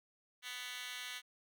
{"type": "tone with high-pass filter", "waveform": "10% pulse", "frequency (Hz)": 248.5, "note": "B3", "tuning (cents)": 11, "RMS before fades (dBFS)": -45, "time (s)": [0.42, 1.22], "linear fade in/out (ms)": 50, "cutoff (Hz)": 2400, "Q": 6.7, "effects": []}